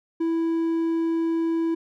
triangle tone, 329.6 Hz, E4, in tune, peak -19 dBFS, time 0.2-1.75 s, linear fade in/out 10 ms, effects none

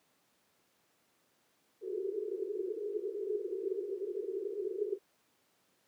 white band-pass noise, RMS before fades -37 dBFS, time 1.81-4.99 s, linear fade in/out 50 ms, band 370 to 430 Hz, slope 96 dB/octave, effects pink hiss -72 dBFS RMS until 5.87 s + high-pass 200 Hz 12 dB/octave

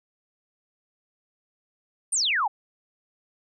sine exponential sweep, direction down, 9740 to 758 Hz, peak -21 dBFS, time 2.12-2.48 s, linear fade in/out 10 ms, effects none

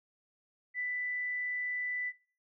sine tone, 1986 Hz, B6, 9 cents sharp, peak -32 dBFS, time 0.74-2.13 s, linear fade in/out 50 ms, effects noise-tail reverb RT60 0.5 s tail -23 dB re dry

